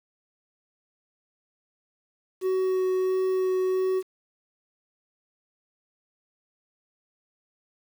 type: tone with vibrato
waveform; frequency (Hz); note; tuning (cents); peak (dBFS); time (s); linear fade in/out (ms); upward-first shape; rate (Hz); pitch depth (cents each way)
triangle; 373.7; F#4; +17; -20; 2.41-4.03; 50; sine; 1.5; 8
effects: 8-bit